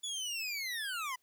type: linear sweep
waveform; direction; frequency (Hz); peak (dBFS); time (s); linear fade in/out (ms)
25% pulse; down; 3462 to 972; -32; 0.03-1.16; 10
effects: white hiss -75 dBFS RMS until 1.22 s